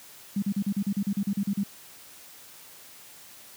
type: tone bursts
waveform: sine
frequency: 199.7 Hz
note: G3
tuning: 32 cents sharp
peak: -23 dBFS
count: 13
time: 0.36-1.635 s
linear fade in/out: 5 ms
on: 63 ms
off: 38 ms
effects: white hiss -49 dBFS RMS until 3.56 s + high-pass 80 Hz 12 dB/octave